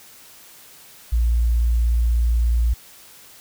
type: tone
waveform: sine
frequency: 58.27 Hz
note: A#1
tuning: in tune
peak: -15 dBFS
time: 1.12-2.74 s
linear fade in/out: 10 ms
effects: white hiss -46 dBFS RMS until 3.4 s